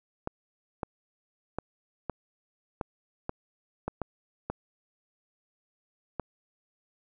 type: clicks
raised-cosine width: 1 ms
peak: -17 dBFS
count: 10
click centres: 0.274 / 0.832 / 1.586 / 2.097 / 2.812 / 3.294 / 3.88 / 4.017 / 4.5 / 6.197 s
effects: none